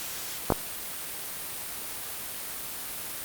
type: clicks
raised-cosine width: 1 ms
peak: -7 dBFS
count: 2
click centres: 0.503 / 0.522 s
effects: white hiss -36 dBFS RMS until 3.24 s + Opus 48 kbps